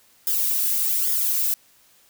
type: noise with flanger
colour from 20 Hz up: violet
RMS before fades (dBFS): -22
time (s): 0.27-1.54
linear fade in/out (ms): 0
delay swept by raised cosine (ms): 0.58 to 2.38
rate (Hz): 1.2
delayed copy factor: +0.65
effects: white hiss -57 dBFS RMS until 2.09 s